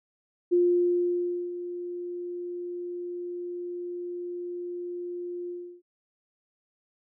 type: tone with ADSR envelope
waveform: sine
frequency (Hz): 352.3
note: F4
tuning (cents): +15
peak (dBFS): -18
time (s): 0.51-5.82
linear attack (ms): 21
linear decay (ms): 980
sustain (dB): -14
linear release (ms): 330
effects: none